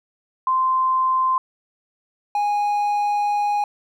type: tone pair in turn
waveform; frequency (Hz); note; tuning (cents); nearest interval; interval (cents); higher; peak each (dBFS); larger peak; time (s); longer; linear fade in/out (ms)
sine / triangle; 1040 / 825.4; C6 / G#5; -11 / -11; major third; 400; first; -16; neither; 0.47-1.38 / 2.35-3.64; second; 2
effects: none